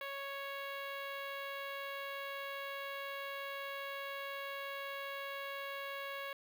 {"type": "tone with notch filter", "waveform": "10% pulse", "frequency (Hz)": 554.4, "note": "C#5", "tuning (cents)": 0, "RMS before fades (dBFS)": -43, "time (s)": [0.01, 6.33], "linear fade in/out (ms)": 2, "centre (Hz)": 8000, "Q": 0.51, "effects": []}